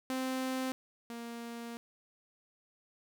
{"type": "tone pair in turn", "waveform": "sawtooth", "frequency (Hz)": [260, 234.1], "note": ["C4", "A#3"], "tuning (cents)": [-11, 8], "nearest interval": "major second", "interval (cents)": 181, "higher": "first", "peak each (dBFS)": [-29, -37], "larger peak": "first", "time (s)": [[0.1, 0.72], [1.1, 1.77]], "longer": "second", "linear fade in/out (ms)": 0, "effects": []}